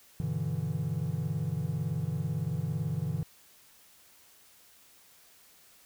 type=chord; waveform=triangle; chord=E minor seventh; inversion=first; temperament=equal; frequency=98 / 123.47 / 146.83 / 164.81 Hz; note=G2 / B2 / D3 / E3; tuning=0 / 0 / 0 / 0 cents; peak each=-36 / -34 / -31 / -32 dBFS; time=0.2-3.23 s; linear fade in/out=0 ms; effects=tanh soft clip ceiling -18 dBFS + white hiss -59 dBFS RMS until 5.85 s